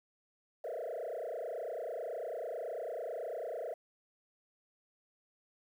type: tone with frequency modulation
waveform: sine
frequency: 562 Hz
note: C#5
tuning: 24 cents sharp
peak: -35 dBFS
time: 0.64-3.74 s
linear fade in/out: 5 ms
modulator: 29.1 Hz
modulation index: 4
effects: tanh soft clip ceiling -35 dBFS + 11-bit